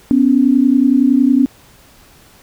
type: tone pair together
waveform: sine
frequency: 249.7 / 280.5 Hz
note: B3 / C#4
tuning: +19 / +21 cents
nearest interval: major second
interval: 202 cents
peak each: -11 dBFS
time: 0.11-1.46 s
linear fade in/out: 0 ms
effects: pink hiss -46 dBFS RMS until 2.42 s